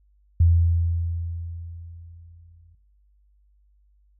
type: tone with exponential decay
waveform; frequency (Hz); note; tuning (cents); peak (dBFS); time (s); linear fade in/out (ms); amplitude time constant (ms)
sine; 84.5; E2; +43; -12; 0.4-2.75; 5; 510
effects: noise-tail reverb RT60 1.0 s tail -23 dB re dry + added 50 Hz sine -57 dBFS peak until 4.19 s